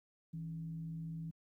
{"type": "tone with frequency modulation", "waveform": "sine", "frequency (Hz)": 162.4, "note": "E3", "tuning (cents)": -26, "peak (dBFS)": -40, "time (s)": [0.33, 1.31], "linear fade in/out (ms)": 10, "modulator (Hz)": 115, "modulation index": 0.29, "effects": ["high-pass 60 Hz 12 dB/octave", "13-bit"]}